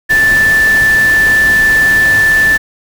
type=tone in noise; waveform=sine; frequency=1760 Hz; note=A6; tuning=in tune; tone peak=-6 dBFS; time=0.09-2.58 s; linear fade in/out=20 ms; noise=pink; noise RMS=-21 dBFS; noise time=0.09-2.58 s; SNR=+12 dB; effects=none